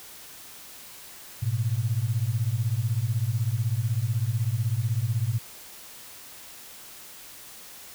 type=beating tone pair; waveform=sine; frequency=106.5 / 122.5 Hz; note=G#2 / B2; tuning=+44 / -14 cents; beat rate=16 Hz; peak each=-26 dBFS; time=1.42-5.39 s; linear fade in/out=10 ms; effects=white hiss -45 dBFS RMS until 7.94 s